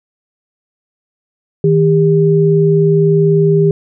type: tone pair together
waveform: sine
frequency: 158.74 / 400 Hz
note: D#3 / G4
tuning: +35 / +35 cents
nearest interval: octave + major third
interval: 1600 cents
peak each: -10 dBFS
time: 1.64-3.71 s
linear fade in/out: 2 ms
effects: none